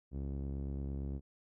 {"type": "tone with low-pass filter", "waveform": "sawtooth", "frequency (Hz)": 68.8, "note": "C#2", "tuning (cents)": -12, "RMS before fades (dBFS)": -39, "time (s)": [0.11, 1.21], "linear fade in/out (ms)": 50, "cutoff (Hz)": 330, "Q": 1, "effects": []}